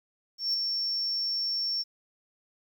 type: tone with ADSR envelope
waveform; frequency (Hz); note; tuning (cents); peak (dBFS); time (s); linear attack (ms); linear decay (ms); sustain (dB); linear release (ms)
sine; 5450; F8; -43; -21; 0.38-1.84; 160; 5; -5; 31
effects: tanh soft clip ceiling -23 dBFS + 10-bit